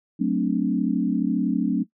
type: chord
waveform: sine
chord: D dominant seventh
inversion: first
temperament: equal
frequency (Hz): 185 / 220 / 261.6 / 293.7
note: F#3 / A3 / C4 / D4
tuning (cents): 0 / 0 / 0 / 0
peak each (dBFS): -25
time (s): 0.19-1.84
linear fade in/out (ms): 20
effects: noise-tail reverb RT60 0.1 s tail -17 dB re dry